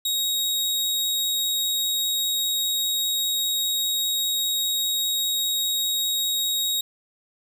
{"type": "tone", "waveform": "sawtooth", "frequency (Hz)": 3779, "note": "A#7", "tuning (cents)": 23, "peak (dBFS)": -19, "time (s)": [0.05, 6.81], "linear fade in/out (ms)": 5, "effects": []}